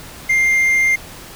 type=tone; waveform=triangle; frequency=2105 Hz; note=C7; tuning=10 cents sharp; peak=-10 dBFS; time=0.29-0.96 s; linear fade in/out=10 ms; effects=pink hiss -36 dBFS RMS until 1.35 s